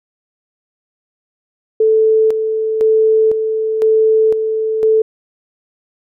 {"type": "tone with tremolo", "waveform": "sine", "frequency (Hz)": 439.2, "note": "A4", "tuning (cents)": -3, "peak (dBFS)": -8, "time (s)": [1.8, 5.02], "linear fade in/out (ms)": 5, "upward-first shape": "square", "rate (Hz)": 0.99, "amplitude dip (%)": 50, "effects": []}